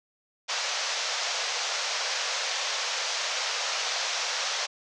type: band-pass noise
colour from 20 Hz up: white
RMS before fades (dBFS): -30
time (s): 0.48-4.67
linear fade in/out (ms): 20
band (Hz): 490 to 6400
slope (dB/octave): 48
effects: none